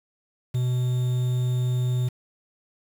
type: tone with quantisation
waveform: triangle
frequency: 125.2 Hz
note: B2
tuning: 24 cents sharp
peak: -19 dBFS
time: 0.54-2.09 s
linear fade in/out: 10 ms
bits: 7
effects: none